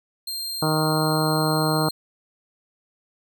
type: tone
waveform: sawtooth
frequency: 4186 Hz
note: C8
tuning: in tune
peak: -25 dBFS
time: 0.27-1.91 s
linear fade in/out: 5 ms
type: harmonic tone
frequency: 155.7 Hz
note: D#3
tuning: 2 cents sharp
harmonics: 1 / 2 / 3 / 4 / 5 / 6 / 7 / 8 / 9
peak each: -23 / -26 / -28 / -29 / -30 / -31 / -31 / -32 / -33 dBFS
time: 0.62-1.89 s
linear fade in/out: 5 ms
effects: none